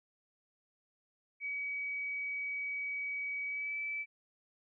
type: tone with pitch glide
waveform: sine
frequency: 2270 to 2310 Hz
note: C#7 to D7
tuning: +41 to -29 cents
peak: -35 dBFS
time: 1.4-4.06 s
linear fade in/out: 50 ms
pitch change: +30 cents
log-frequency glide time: 3.46-3.78 s
effects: none